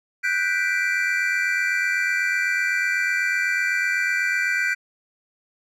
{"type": "chord", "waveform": "triangle", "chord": "G major seventh", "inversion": "third", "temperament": "equal", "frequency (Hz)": [1480, 1568, 1975.5, 2349], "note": ["F#6", "G6", "B6", "D7"], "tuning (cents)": [0, 0, 0, 0], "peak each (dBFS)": -24, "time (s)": [0.23, 4.75], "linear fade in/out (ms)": 20, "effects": []}